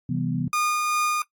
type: chord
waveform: sine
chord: C major seventh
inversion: none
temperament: equal with one note detuned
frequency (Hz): 131.27 / 164.81 / 196 / 246.9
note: C3 / E3 / G3 / B3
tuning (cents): +6 / 0 / 0 / 0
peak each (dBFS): -28 / -27 / -33 / -28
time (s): 0.09-0.48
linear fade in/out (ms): 5
type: tone with tremolo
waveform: 30% pulse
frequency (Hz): 1220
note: D#6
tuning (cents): -34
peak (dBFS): -18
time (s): 0.53-1.22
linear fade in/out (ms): 2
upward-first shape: sine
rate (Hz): 2.6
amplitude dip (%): 25
effects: noise-tail reverb RT60 0.1 s tail -18 dB re dry + AAC 64 kbps